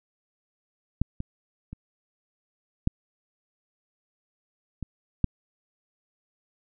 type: clicks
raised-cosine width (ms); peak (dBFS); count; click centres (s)
5; -10 / -19 / -25 / -9 / -20 / -8; 6; 1.016 / 1.204 / 1.73 / 2.874 / 4.827 / 5.243
effects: none